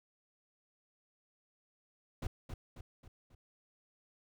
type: noise with echo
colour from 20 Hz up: brown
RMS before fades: -35 dBFS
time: 2.22-2.27 s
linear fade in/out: 5 ms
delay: 270 ms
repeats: 4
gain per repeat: -6 dB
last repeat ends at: 3.35 s
effects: none